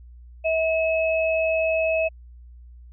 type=tone pair together; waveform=sine; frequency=644 / 2576 Hz; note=E5 / E7; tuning=-41 / -41 cents; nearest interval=2 octaves; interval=2400 cents; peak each=-20 / -26 dBFS; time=0.44-2.09 s; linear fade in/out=20 ms; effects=added 60 Hz sine -42 dBFS peak until 2.92 s